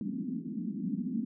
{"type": "band-pass noise", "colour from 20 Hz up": "pink", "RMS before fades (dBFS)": -35, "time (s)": [0.01, 1.25], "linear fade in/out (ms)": 2, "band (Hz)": [190, 270], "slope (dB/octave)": 48, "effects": []}